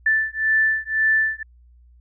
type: beating tone pair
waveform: sine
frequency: 1760 / 1761.9 Hz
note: A6 / A6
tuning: 0 / +2 cents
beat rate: 1.9 Hz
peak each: -20 dBFS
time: 0.06-1.43 s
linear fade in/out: 5 ms
effects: added 60 Hz sine -48 dBFS peak until 2 s